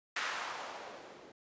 violet noise with low-pass filter sweep, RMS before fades -42 dBFS, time 0.16-1.32 s, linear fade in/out 5 ms, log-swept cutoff 1600 to 340 Hz, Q 1.4, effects resampled to 16000 Hz

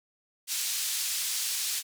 pink band-pass noise, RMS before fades -31 dBFS, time 0.47-1.83 s, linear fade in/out 50 ms, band 4200 to 13000 Hz, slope 12 dB/octave, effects none

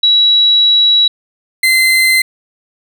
sine / 35% pulse tone pair in turn, 3900 / 2066 Hz, B7 / C7, -23 / -22 cents, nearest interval major seventh, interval 1099 cents, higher first, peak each -6 dBFS, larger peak neither, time 0.03-1.08 / 1.63-2.22 s, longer first, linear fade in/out 5 ms, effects none

